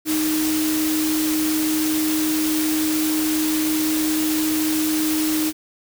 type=tone in noise; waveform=sine; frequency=311.1 Hz; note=D#4; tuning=in tune; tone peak=-19 dBFS; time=0.05-5.53 s; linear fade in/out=50 ms; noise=white; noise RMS=-26 dBFS; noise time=0.05-5.53 s; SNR=+4 dB; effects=none